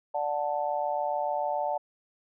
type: chord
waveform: sine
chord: D major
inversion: none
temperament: just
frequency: 587.3 / 734.2 / 881 Hz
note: D5 / F#5 / A5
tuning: 0 / -14 / +2 cents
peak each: -31 dBFS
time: 0.14-1.78 s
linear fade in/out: 10 ms
effects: none